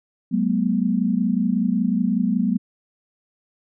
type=tone cluster; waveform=sine; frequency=187.2 / 212.5 / 243.6 Hz; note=F#3 / G#3 / B3; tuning=+20 / +40 / -24 cents; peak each=-22 dBFS; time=0.31-2.58 s; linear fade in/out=20 ms; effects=none